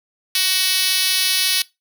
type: tone with high-pass filter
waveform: 5% pulse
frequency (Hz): 374.4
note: F#4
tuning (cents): +20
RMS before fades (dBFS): -18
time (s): 0.35-1.62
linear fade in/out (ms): 2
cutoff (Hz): 3700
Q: 0.79
effects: noise-tail reverb RT60 0.2 s tail -20 dB re dry